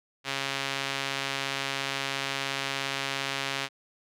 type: tone with band-pass filter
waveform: sawtooth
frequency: 137.1 Hz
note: C#3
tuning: 19 cents flat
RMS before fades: -32 dBFS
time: 0.24-3.69 s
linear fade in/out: 50 ms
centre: 3000 Hz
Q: 0.96
effects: none